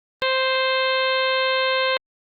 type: harmonic tone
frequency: 523.3 Hz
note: C5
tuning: in tune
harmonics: 1 / 2 / 3 / 4 / 5 / 6 / 7 / 8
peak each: -22 / -25 / -27 / -28 / -29 / -30 / -30 / -31 dBFS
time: 0.22-1.97 s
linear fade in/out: 0 ms
effects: Opus 32 kbps